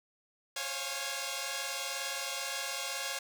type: chord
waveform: 5% pulse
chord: Db major seventh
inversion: third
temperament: equal with one note detuned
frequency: 535.2 / 554.4 / 698.5 / 830.6 Hz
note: C5 / Db5 / F5 / Ab5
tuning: +39 / 0 / 0 / 0 cents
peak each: -29 dBFS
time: 0.56-3.19 s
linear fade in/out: 5 ms
effects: none